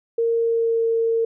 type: tone with pitch glide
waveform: sine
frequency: 461.5 to 456.2 Hz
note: A#4 to A#4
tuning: -17 to -37 cents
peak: -17 dBFS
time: 0.18-1.25 s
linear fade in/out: 5 ms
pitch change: -20 cents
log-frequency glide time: 0.35-0.86 s
effects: none